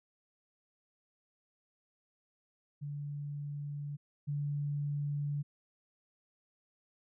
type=tone pair in turn; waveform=sine; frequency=144.8 / 144.8 Hz; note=D3 / D3; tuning=-24 / -24 cents; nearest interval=unison; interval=0 cents; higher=neither; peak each=-37 / -32 dBFS; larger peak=second; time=2.81-3.97 / 4.27-5.43 s; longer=neither; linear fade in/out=20 ms; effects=none